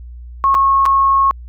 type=tone with dropouts; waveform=sine; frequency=1092 Hz; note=C#6; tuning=26 cents flat; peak=-9 dBFS; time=0.44-1.31 s; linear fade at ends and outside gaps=0 ms; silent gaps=0.544-0.55 / 0.855-0.861 s; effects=added 60 Hz sine -30 dBFS peak until 1.48 s